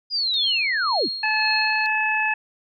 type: linear sweep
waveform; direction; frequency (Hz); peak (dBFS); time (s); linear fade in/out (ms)
sine; down; 4978 to 138.59; -20; 0.1-1.09; 50
type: tone with tremolo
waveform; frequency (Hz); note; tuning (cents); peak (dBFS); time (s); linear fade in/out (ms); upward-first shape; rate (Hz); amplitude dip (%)
sine; 4266; C8; +33; -22; 0.34-1.86; 0; sine; 1.9; 65
type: harmonic tone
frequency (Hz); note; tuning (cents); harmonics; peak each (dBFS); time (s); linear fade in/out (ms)
864; A5; -32; 1 / 2 / 3; -25 / -23 / -23; 1.23-2.34; 5
effects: none